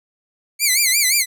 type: tone with vibrato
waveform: 10% pulse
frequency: 2188 Hz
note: C#7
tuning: 23 cents flat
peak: -5 dBFS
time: 0.59-1.26 s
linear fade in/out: 50 ms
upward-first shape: sine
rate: 5.7 Hz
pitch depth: 160 cents each way
effects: none